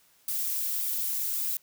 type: noise with flanger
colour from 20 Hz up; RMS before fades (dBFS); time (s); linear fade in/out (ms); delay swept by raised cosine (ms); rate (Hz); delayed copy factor
violet; -30; 0.28-1.57; 2; 0.82 to 5.02; 1.8; +0.5
effects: white hiss -63 dBFS RMS until 1.62 s